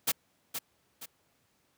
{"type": "noise with echo", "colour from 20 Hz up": "white", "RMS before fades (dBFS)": -27, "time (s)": [0.07, 0.12], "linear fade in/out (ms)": 10, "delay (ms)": 470, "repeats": 2, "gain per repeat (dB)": -8, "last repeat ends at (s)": 1.06, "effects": ["pink hiss -71 dBFS RMS until 1.77 s", "high-pass 100 Hz 12 dB/octave"]}